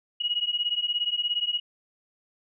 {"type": "beating tone pair", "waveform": "sine", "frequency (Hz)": [2890, 2907], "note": ["F#7", "F#7"], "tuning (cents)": [-41, -31], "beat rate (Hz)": 17, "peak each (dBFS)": [-28, -27], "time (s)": [0.2, 1.6], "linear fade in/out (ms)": 10, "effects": []}